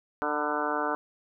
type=harmonic tone with a mistuned harmonic; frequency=149.2 Hz; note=D3; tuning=28 cents sharp; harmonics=2 / 3 / 4 / 5 / 6 / 7 / 8 / 9 / 10; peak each=-35 / -35 / -35 / -35 / -35 / -35 / -35 / -35 / -35 dBFS; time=0.22-0.95 s; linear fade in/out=0 ms; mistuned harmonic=7; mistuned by=-64 cents; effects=none